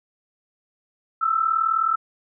sine tone pair together, 1292 / 1331.4 Hz, E6 / E6, -35 / +17 cents, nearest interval minor second, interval 52 cents, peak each -23 / -20 dBFS, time 1.21-1.96 s, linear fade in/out 10 ms, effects none

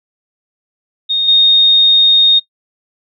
sine tone with level steps, 3700 Hz, A#7, 14 cents flat, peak -11 / -5 dBFS, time 1.09-2.4 s, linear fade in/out 20 ms, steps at 1.28 s, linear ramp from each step 5 ms, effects noise-tail reverb RT60 0.1 s tail -22 dB re dry

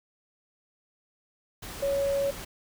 sine tone in noise, 557 Hz, C#5, 8 cents sharp, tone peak -24 dBFS, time 1.82-2.31 s, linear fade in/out 10 ms, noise pink, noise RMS -40 dBFS, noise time 1.62-2.45 s, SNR +13 dB, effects none

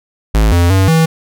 square tone with pitch steps, 53.7 / 86.6 / 95.6 / 162 Hz, A1 / F2 / G2 / E3, -41 / -14 / -43 / -30 cents, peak -8 dBFS, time 0.34-1.06 s, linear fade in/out 10 ms, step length 180 ms, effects none

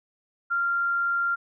sine tone, 1388 Hz, F6, 11 cents flat, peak -22 dBFS, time 0.5-1.36 s, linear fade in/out 20 ms, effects none

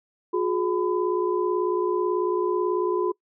sine tone cluster, 360.6 / 418.8 / 1006 Hz, F#4 / G#4 / B5, -45 / +15 / +32 cents, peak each -23 / -26 / -30 dBFS, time 0.33-3.12 s, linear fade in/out 10 ms, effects noise-tail reverb RT60 0.1 s tail -24 dB re dry

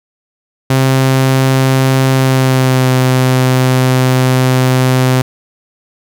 sawtooth tone with pitch glide, 132.3 to 128.83 Hz, C3 to C3, +20 to -26 cents, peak -4 dBFS, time 0.7-5.22 s, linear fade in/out 5 ms, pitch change -46 cents, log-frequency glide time 2.15-2.9 s, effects none

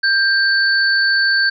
sine tone pair together, 1585 / 4483 Hz, G6 / C#8, +19 / +19 cents, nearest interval octave + tritone, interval 1800 cents, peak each -13 / -18 dBFS, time 0.03-1.5 s, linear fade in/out 10 ms, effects none

